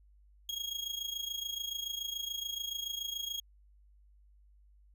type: tone with amplitude modulation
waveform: 35% pulse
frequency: 3283 Hz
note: G#7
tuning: 21 cents flat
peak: -31 dBFS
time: 0.49-3.4 s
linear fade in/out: 2 ms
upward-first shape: sine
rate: 27 Hz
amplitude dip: 75%
effects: added 50 Hz sine -59 dBFS peak until 4.94 s